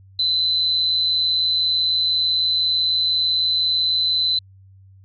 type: tone with amplitude modulation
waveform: sine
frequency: 4029 Hz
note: B7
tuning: 34 cents sharp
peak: -14 dBFS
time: 0.19-4.39 s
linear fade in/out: 5 ms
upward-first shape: sine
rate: 166 Hz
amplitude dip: 55%
effects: added 96 Hz sine -45 dBFS peak until 5.04 s